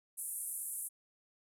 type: band-pass noise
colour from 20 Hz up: pink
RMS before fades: -41 dBFS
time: 0.17-0.89 s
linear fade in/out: 20 ms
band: 9000 to 12000 Hz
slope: 48 dB/octave
effects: none